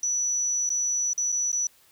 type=tone with dropouts; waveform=sine; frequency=5920 Hz; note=F#8; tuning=in tune; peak=-23 dBFS; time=0.03-1.67 s; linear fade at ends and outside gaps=2 ms; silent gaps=0.692-0.702 / 1.133-1.178 / 1.32-1.324 / 1.518-1.528 s; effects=white hiss -59 dBFS RMS until 1.91 s